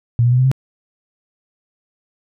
sine tone with pitch steps, 118.2 / 121.66 / 125.23 / 128.9 / 132.68 Hz, A#2 / B2 / B2 / C3 / C3, +24 / -26 / +24 / -26 / +25 cents, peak -10 dBFS, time 0.19-0.515 s, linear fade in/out 0 ms, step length 65 ms, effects none

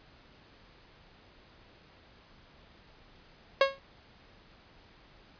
sawtooth tone with exponential decay, 546 Hz, C#5, 26 cents flat, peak -13 dBFS, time 3.61-3.79 s, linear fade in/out 2 ms, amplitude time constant 38 ms, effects pink hiss -58 dBFS RMS until 5.39 s + resampled to 11025 Hz

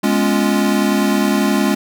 square chord, C# dominant seventh, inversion second, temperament equal, 207.7 / 246.9 / 277.2 / 349.2 Hz, G#3 / B3 / C#4 / E#4, 0 / 0 / 0 / 0 cents, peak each -17 / -23 / -19 / -22 dBFS, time 0.03-1.75 s, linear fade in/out 10 ms, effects none

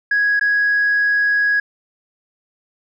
sine tone with dropouts, 1661.2 Hz, G#6, in tune, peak -12 dBFS, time 0.11-1.6 s, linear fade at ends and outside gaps 5 ms, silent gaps 0.396-0.41 s, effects tanh soft clip ceiling -10 dBFS

